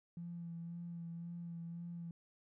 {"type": "tone with vibrato", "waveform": "triangle", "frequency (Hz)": 170, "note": "F3", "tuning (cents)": -46, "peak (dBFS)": -39, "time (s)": [0.17, 2.11], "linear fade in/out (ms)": 2, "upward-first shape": "sine", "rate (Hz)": 1.9, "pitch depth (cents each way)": 22, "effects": ["tanh soft clip ceiling -41 dBFS"]}